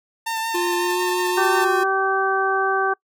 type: tone with vibrato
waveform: sawtooth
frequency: 900 Hz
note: A5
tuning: 39 cents sharp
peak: -19 dBFS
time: 0.26-1.65 s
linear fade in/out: 10 ms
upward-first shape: sine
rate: 5.6 Hz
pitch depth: 21 cents each way
type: tone with pitch glide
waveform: square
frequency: 351.3 to 361.2 Hz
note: F4 to F#4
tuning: +10 to -42 cents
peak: -22 dBFS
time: 0.54-1.84 s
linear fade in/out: 10 ms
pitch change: +48 cents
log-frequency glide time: 0.79-1 s
type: harmonic tone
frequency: 386 Hz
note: G4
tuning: 27 cents flat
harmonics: 1 / 2 / 3 / 4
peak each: -23 / -23 / -23 / -23 dBFS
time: 1.37-2.94 s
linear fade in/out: 10 ms
effects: noise-tail reverb RT60 0.1 s tail -25 dB re dry